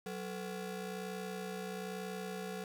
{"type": "ring-modulated tone", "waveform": "30% pulse", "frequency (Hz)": 311.1, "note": "D#4", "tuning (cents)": 0, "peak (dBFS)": -34, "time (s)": [0.06, 2.64], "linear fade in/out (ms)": 2, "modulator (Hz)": 125, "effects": []}